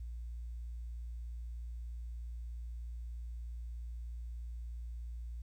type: tone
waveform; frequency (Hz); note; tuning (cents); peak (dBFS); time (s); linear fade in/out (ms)
sine; 58.4; A#1; +4; -39; 0-5.42; 5
effects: tanh soft clip ceiling -37 dBFS + 12-bit